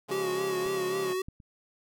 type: chord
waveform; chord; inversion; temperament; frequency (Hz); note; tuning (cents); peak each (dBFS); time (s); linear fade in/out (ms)
10% pulse; Db major; none; equal; 138.59 / 174.61 / 207.7; Db3 / F3 / Ab3; 0 / 0 / 0; -33; 0.08-1.14; 20
type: tone with vibrato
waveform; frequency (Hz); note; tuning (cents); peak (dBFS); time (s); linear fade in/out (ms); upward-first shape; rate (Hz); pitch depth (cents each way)
square; 377.3; F#4; +34; -29; 0.11-1.22; 5; sine; 3.7; 44
type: clicks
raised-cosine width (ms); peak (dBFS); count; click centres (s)
5; -38 / -29 / -39; 3; 0.662 / 1.285 / 1.402
effects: none